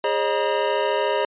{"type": "tone cluster", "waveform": "square", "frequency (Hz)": [412.7, 536, 610, 952], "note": ["G#4", "C5", "D#5", "A#5"], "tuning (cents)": [-11, 42, -34, 36], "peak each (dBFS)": -26, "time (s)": [0.04, 1.25], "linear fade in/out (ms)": 2, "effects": ["resampled to 8000 Hz"]}